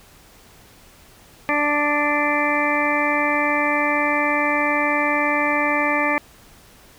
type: harmonic tone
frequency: 293.7 Hz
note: D4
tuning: in tune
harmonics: 1 / 2 / 3 / 4 / 6 / 7 / 8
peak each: -25 / -25 / -25 / -25 / -25 / -25 / -25 dBFS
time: 1.49-6.18 s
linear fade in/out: 0 ms
effects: pink hiss -49 dBFS RMS until 6.98 s